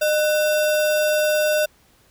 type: tone with sample-and-hold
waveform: sine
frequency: 609 Hz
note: D#5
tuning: 37 cents flat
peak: -16 dBFS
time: 0.01-1.66 s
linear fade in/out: 10 ms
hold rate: 2100 Hz
effects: pink hiss -57 dBFS RMS until 2.1 s